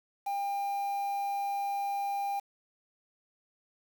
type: tone with quantisation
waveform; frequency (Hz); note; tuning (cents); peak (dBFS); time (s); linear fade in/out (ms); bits
triangle; 800; G5; +35; -28; 0.26-2.4; 10; 8
effects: none